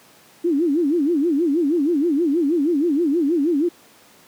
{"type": "tone with vibrato", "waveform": "sine", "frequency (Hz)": 311.1, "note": "D#4", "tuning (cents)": 0, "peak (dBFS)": -15, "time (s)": [0.44, 3.69], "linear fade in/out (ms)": 10, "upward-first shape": "sine", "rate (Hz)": 6.3, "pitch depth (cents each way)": 230, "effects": ["pink hiss -50 dBFS RMS until 4.27 s", "high-pass 200 Hz 12 dB/octave"]}